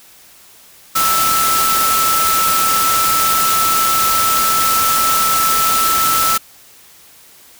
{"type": "tone in noise", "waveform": "sine", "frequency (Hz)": 1318.5, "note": "E6", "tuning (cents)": 0, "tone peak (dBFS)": -14, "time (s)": [0.95, 6.38], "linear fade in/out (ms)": 10, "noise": "white", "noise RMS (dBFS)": -17, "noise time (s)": [0.95, 6.38], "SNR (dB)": 0, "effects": ["white hiss -44 dBFS RMS until 7.59 s"]}